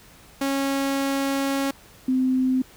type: tone pair in turn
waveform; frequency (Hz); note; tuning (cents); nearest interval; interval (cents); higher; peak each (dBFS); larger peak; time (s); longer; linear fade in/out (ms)
sawtooth / sine; 274.5 / 258.4; C#4 / C4; -17 / -21; minor second; 104; first; -18; neither; 0.41-1.71 / 2.08-2.62; first; 5
effects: pink hiss -50 dBFS RMS until 2.76 s